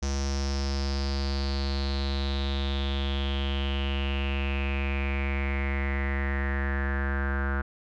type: tone with low-pass filter sweep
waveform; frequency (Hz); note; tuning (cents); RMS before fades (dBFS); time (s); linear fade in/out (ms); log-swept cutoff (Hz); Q
square; 68.9; C#2; -10; -28; 0.02-7.62; 10; 5900 to 1500; 7.5
effects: none